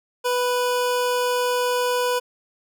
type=tone; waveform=25% pulse; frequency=493.9 Hz; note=B4; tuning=in tune; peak=-16 dBFS; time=0.24-2.2 s; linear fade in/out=20 ms; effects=none